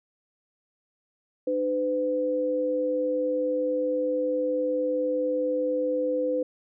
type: tone pair together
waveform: sine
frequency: 301.5 / 506 Hz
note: D4 / B4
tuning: +46 / +42 cents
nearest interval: major sixth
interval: 896 cents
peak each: -30 / -24 dBFS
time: 1.47-6.43 s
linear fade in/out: 5 ms
effects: none